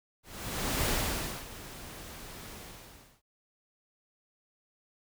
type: noise with ADSR envelope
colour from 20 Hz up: pink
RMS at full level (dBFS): -29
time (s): 0.23-3.22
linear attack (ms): 650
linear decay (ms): 570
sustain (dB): -16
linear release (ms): 690
effects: none